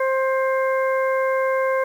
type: harmonic tone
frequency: 528 Hz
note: C5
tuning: 16 cents sharp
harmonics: 1 / 2 / 3 / 4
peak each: -19 / -25 / -29 / -31 dBFS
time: 0-1.84 s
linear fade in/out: 5 ms
effects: 8-bit